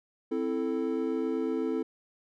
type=chord; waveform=triangle; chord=A minor; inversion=first; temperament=equal; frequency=261.6 / 329.6 / 440 Hz; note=C4 / E4 / A4; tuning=0 / 0 / 0 cents; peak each=-30 dBFS; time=0.31-1.83 s; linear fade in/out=10 ms; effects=none